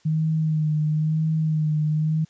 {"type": "tone with vibrato", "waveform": "sine", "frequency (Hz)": 155.56, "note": "D#3", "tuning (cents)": 0, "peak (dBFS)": -19, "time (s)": [0.05, 2.25], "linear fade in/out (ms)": 10, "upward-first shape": "sine", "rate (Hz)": 1, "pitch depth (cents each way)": 33, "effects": ["white hiss -60 dBFS RMS until 2.29 s", "resampled to 16000 Hz"]}